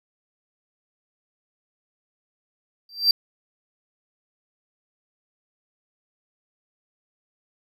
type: tone with exponential growth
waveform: triangle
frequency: 4700 Hz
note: D8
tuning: 1 cent sharp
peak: -9 dBFS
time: 2.89-3.11 s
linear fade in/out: 2 ms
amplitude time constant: 47 ms
effects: none

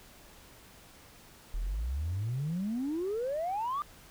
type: exponential sweep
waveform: sine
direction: up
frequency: 37.04 to 1216 Hz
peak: -29 dBFS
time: 1.54-3.82 s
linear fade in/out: 0 ms
effects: tanh soft clip ceiling -27 dBFS + pink hiss -55 dBFS RMS until 4.1 s

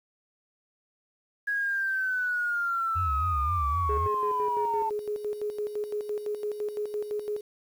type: linear sweep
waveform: sine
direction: down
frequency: 1661.2 to 882 Hz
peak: -25 dBFS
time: 1.47-4.9 s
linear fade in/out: 10 ms
type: tone with vibrato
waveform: sine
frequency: 78.8 Hz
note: D#2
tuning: 23 cents sharp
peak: -27 dBFS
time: 2.95-4.08 s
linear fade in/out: 20 ms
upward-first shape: sine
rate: 3.8 Hz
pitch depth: 240 cents each way
type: tone with tremolo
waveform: sine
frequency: 418.8 Hz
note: G#4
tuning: 15 cents sharp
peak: -27 dBFS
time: 3.89-7.41 s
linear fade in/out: 5 ms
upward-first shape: square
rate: 5.9 Hz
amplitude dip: 60%
effects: tanh soft clip ceiling -17 dBFS + 9-bit

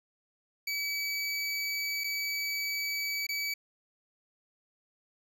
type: tone with dropouts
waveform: 25% pulse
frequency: 2286 Hz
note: D7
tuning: 47 cents flat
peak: -27 dBFS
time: 0.67-3.54 s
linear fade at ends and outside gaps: 5 ms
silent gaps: 2.038-2.041 / 3.268-3.289 s
effects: none

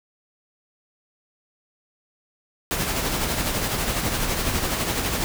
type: noise with tremolo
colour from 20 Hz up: pink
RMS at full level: -23 dBFS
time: 2.71-5.24 s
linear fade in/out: 0 ms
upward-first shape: sine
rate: 12 Hz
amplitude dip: 40%
effects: none

